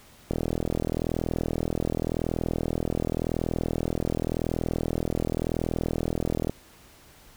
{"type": "click train", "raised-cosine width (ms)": 2, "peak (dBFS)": -13, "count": 254, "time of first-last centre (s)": [0.31, 6.496], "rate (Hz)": 40.9, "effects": ["pink hiss -53 dBFS RMS until 7.36 s"]}